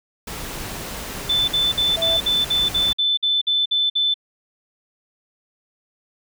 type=noise; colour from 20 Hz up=pink; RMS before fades=-31 dBFS; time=0.27-2.93 s; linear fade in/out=5 ms
type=tone bursts; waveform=sine; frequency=3520 Hz; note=A7; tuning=in tune; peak=-16 dBFS; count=12; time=1.29-4.142 s; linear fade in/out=10 ms; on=190 ms; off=52 ms
type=tone; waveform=sine; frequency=659.3 Hz; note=E5; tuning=in tune; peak=-24 dBFS; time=1.97-2.17 s; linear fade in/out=5 ms
effects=none